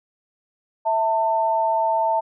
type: tone pair together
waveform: sine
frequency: 655 / 896 Hz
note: E5 / A5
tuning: -11 / +31 cents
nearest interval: perfect fourth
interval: 542 cents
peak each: -22 / -19 dBFS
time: 0.85-2.21 s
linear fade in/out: 20 ms
effects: none